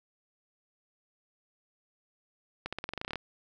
accelerating click train, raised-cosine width 0.3 ms, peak -19 dBFS, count 13, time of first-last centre 2.66-3.157 s, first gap 66 ms, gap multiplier 0.91, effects none

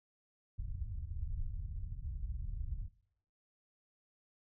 pink low-pass noise, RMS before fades -40 dBFS, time 0.58-2.89 s, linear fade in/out 10 ms, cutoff 100 Hz, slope 24 dB/octave, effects noise-tail reverb RT60 0.8 s tail -23 dB re dry

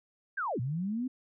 sine linear two-way sweep, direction down then up, 1661.2 to 113.9 to 263.8 Hz, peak -30 dBFS, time 0.37-1.08 s, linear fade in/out 10 ms, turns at 0.6 s, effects none

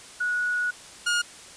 sine / sawtooth tone pair in turn, 1462 / 1428.6 Hz, F#6 / F6, -21 / +39 cents, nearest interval unison, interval 40 cents, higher first, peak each -23 / -18 dBFS, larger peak second, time 0.2-0.71 / 1.06-1.22 s, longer first, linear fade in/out 10 ms, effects white hiss -45 dBFS RMS until 1.56 s + resampled to 22050 Hz

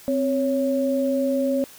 sine tone pair together, 261.6 / 554.8 Hz, C4 / C#5, 0 / +1 cents, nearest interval octave + minor second, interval 1301 cents, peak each -22 dBFS, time 0.08-1.64 s, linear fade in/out 0 ms, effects white hiss -46 dBFS RMS until 1.78 s

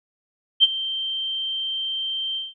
sine tone with ADSR envelope, 3136 Hz, G7, in tune, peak -8 dBFS, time 0.6-2.54 s, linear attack 34 ms, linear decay 29 ms, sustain -16 dB, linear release 180 ms, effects none

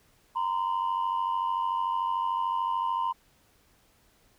sine tone pair together, 932.3 / 1025.8 Hz, A#5 / C6, 0 / -35 cents, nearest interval major second, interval 165 cents, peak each -27 dBFS, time 0.35-3.13 s, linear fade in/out 20 ms, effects tanh soft clip ceiling -22 dBFS + pink hiss -64 dBFS RMS until 4.38 s

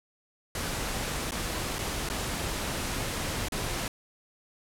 pink noise with dropouts, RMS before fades -32 dBFS, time 0.55-3.88 s, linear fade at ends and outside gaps 2 ms, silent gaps 1.309-1.319 / 1.785-1.789 / 2.089-2.099 / 3.485-3.521 s, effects low-pass 12000 Hz 12 dB/octave

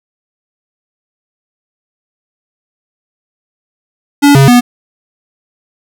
square tone with pitch steps, 286 / 136.8 / 244.3 Hz, D4 / C#3 / B3, -46 / -23 / -19 cents, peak -3 dBFS, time 4.22-4.61 s, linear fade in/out 20 ms, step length 130 ms, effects none

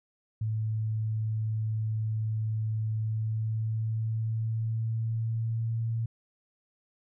sine tone with pitch glide, 109.5 to 114.02 Hz, A2 to A#2, -8 to -38 cents, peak -27 dBFS, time 0.41-6.06 s, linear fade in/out 5 ms, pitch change +70 cents, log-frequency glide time 2.96-5.86 s, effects none

